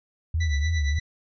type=tone with vibrato; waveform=sine; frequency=76.7 Hz; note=D#2; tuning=24 cents flat; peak=-21 dBFS; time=0.34-0.99 s; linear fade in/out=5 ms; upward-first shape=sine; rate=3.3 Hz; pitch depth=150 cents each way
type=tone with tremolo; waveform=sawtooth; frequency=1975.5 Hz; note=B6; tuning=in tune; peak=-25 dBFS; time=0.4-1 s; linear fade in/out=10 ms; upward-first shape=triangle; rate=8.7 Hz; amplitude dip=85%
effects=resampled to 16000 Hz